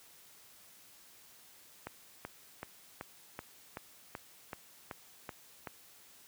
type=click train; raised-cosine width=0.5 ms; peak=-25 dBFS; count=11; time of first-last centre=1.87-5.672 s; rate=2.63 Hz; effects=white hiss -59 dBFS RMS until 6.27 s + high-pass 60 Hz 12 dB/octave